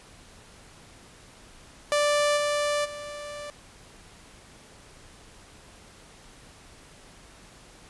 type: tone with level steps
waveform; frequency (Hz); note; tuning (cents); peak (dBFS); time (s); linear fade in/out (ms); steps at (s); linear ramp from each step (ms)
sawtooth; 587.3; D5; 0; -17 / -20 / -32; 1.92-3.5; 0; 2.36 / 2.84; 20
effects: pink hiss -51 dBFS RMS until 7.89 s + resampled to 24000 Hz